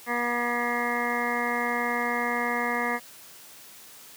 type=harmonic tone with a mistuned harmonic; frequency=240.4 Hz; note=B3; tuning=46 cents flat; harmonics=1 / 2 / 3 / 4 / 5 / 7 / 8 / 9; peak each=-33 / -33 / -33 / -33 / -33 / -33 / -33 / -33 dBFS; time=0.06-3 s; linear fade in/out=50 ms; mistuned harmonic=9; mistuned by=-32 cents; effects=white hiss -48 dBFS RMS until 4.16 s + high-pass 100 Hz 12 dB/octave